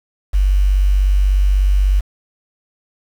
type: tone with quantisation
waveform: sine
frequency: 48.22 Hz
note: G1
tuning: 28 cents flat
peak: -10 dBFS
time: 0.33-2.01 s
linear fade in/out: 20 ms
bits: 6
effects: none